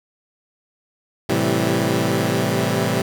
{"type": "chord", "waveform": "15% pulse", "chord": "A minor seventh", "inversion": "none", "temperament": "equal with one note detuned", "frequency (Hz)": [110, 130.81, 164.81, 193.86], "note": ["A2", "C3", "E3", "G3"], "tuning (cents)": [0, 0, 0, -19], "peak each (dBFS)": -17, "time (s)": [1.29, 3.02], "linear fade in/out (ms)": 5, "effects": []}